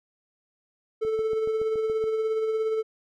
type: tone with tremolo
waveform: triangle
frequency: 440 Hz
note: A4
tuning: in tune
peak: -20 dBFS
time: 1.01-2.83 s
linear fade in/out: 20 ms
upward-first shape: sine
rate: 17 Hz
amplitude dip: 35%
type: click train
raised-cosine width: 2 ms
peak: -27 dBFS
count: 8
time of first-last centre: 1.05-2.04 s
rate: 7.07 Hz
effects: none